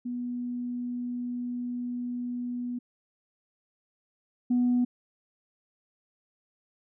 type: tone pair in turn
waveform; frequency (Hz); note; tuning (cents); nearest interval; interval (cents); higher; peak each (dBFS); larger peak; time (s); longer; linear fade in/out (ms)
sine; 244.5 / 245.9; B3 / B3; -17 / -7; unison; 10; second; -30 / -20; second; 0.05-2.79 / 4.5-4.85; first; 10
effects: tanh soft clip ceiling -18 dBFS

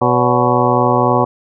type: harmonic tone with a mistuned harmonic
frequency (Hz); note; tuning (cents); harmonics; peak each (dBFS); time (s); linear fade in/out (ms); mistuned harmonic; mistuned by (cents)
123.47; B2; 0; 1 / 2 / 3 / 4 / 5 / 6 / 7 / 8 / 9; -19 / -19 / -19 / -19 / -19 / -19 / -19 / -19 / -19; 0.01-1.25; 10; 5; -120
effects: none

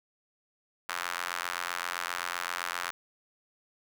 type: tone with high-pass filter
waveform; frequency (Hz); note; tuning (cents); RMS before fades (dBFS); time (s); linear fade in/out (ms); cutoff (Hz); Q
sawtooth; 87.7; F2; +8; -35; 0.89-2.91; 0; 1300; 1.8
effects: none

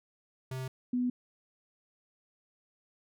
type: tone pair in turn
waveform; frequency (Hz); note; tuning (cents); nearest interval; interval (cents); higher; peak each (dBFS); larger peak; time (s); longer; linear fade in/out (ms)
square / sine; 130.2 / 247.6; C3 / B3; -8 / +5; major seventh; 1113; second; -36 / -27; second; 0.51-0.68 / 0.93-1.1; neither; 5
effects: none

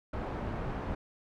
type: low-pass noise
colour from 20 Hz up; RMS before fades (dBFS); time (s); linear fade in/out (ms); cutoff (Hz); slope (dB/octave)
pink; -36; 0.13-0.95; 5; 1200; 12
effects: none

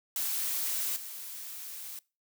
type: noise with level steps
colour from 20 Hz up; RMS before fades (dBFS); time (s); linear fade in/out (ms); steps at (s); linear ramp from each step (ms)
blue; -32 / -42; 0.16-1.99; 2; 0.96; 5
effects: noise-tail reverb RT60 0.3 s tail -23 dB re dry

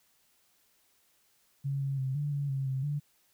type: tone with pitch steps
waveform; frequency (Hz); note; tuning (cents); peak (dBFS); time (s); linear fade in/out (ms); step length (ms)
sine; 138.7 / 137.4 / 132.2 / 146.1 / 142.2 / 135.6 / 132.7 / 146; C#3 / C#3 / C3 / D3 / C#3 / C#3 / C3 / D3; +1 / -15 / +18 / -9 / +45 / -38 / +25 / -10; -29; 1.64-3; 20; 170
effects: white hiss -69 dBFS RMS until 3.33 s

